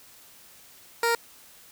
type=tone; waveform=15% pulse; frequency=466.2 Hz; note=A#4; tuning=in tune; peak=-15 dBFS; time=1.03-1.15 s; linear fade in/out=2 ms; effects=white hiss -52 dBFS RMS until 1.71 s

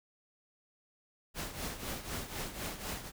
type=noise with tremolo; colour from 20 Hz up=pink; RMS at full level=-37 dBFS; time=1.34-3.12 s; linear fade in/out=50 ms; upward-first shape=triangle; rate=4 Hz; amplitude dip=75%; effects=none

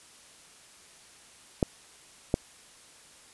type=clicks; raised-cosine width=2 ms; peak=-9 dBFS; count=2; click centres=1.628 / 2.341 s; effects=white hiss -54 dBFS RMS until 3.33 s + resampled to 24000 Hz

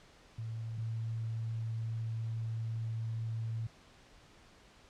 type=tone pair in turn; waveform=sine; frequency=112.8 / 112.8 Hz; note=A2 / A2; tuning=+44 / +44 cents; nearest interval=unison; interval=0 cents; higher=neither; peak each=-37 / -34 dBFS; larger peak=second; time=0.38-0.78 / 0.78-3.67 s; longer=second; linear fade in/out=5 ms; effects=pink hiss -60 dBFS RMS until 4.89 s + low-pass 6000 Hz 12 dB/octave

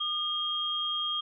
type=tone pair together; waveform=sine; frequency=1218 / 3235 Hz; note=D#6 / G#7; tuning=-37 / -46 cents; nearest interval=octave + perfect fourth; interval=1691 cents; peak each=-35 / -29 dBFS; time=0-1.21 s; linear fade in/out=10 ms; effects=none

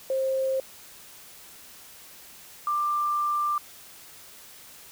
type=tone pair in turn; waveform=sine; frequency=530 / 1185.7 Hz; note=C5 / D6; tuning=+22 / +16 cents; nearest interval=octave + major second; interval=1394 cents; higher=second; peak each=-23 dBFS; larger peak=neither; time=0.1-0.6 / 2.67-3.58 s; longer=second; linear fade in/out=2 ms; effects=white hiss -48 dBFS RMS until 4.91 s

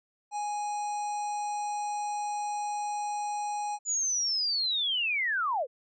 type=harmonic tone; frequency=830.6 Hz; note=G#5; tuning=in tune; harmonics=1 / 3 / 5 / 7 / 9 / 10; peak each=-30 / -48 / -52 / -48 / -48 / -53 dBFS; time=0.31-3.79 s; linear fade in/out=50 ms
type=linear sweep; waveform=sine; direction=down; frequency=7000 to 454.8 Hz; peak=-26 dBFS; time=3.85-5.67 s; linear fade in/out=50 ms
effects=none

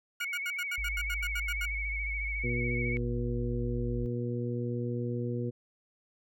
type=tone bursts; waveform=30% pulse; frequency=1435 Hz; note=F6; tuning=47 cents sharp; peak=-31 dBFS; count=12; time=0.2-1.656 s; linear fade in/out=5 ms; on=48 ms; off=80 ms
type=tone with vibrato; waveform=sine; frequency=2231 Hz; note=C#7; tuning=11 cents sharp; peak=-33 dBFS; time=0.21-2.97 s; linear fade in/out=0 ms; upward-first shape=sine; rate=14 Hz; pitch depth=43 cents each way
type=tone; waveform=sine; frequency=52.3 Hz; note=G#1; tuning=13 cents sharp; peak=-34 dBFS; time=0.78-4.06 s; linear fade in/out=0 ms
type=harmonic tone; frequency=120.5 Hz; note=B2; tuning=42 cents flat; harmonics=1 / 2 / 3 / 4; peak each=-33 / -36 / -38 / -39 dBFS; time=2.43-5.51 s; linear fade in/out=20 ms
effects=none

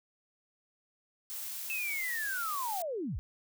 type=noise; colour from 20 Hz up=blue; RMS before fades=-40 dBFS; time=1.3-2.82 s; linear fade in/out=0 ms
type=linear sweep; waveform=sine; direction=down; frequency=2643 to 35.69 Hz; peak=-33 dBFS; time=1.7-3.19 s; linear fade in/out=0 ms
effects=none

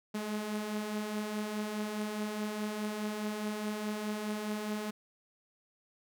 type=beating tone pair; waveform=sawtooth; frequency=207.7 / 212.5 Hz; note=G#3 / G#3; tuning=0 / +40 cents; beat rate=4.8 Hz; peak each=-38 / -31 dBFS; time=0.14-4.91 s; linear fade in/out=10 ms; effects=none

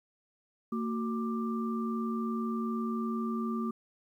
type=tone cluster; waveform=sine; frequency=228 / 370.6 / 1182 Hz; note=A#3 / F#4 / D6; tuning=-38 / +3 / +11 cents; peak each=-31 / -39 / -39 dBFS; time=0.72-3.71 s; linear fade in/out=5 ms; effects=11-bit

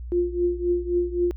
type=tone with tremolo; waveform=sine; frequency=351.1 Hz; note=F4; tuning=9 cents sharp; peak=-17 dBFS; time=0.12-1.31 s; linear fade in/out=0 ms; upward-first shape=triangle; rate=3.8 Hz; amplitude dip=90%; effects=added 60 Hz sine -32 dBFS peak until 1.36 s

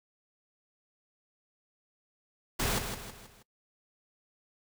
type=noise with echo; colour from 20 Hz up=pink; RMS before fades=-30 dBFS; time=2.59-2.79 s; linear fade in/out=10 ms; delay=160 ms; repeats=4; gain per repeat=-7 dB; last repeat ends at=3.43 s; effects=noise-tail reverb RT60 0.1 s tail -21 dB re dry

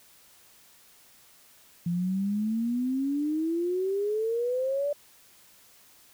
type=exponential sweep; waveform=sine; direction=up; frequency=169.5 to 587.3 Hz; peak=-25 dBFS; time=1.86-4.93 s; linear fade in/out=5 ms; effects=white hiss -57 dBFS RMS until 6.13 s

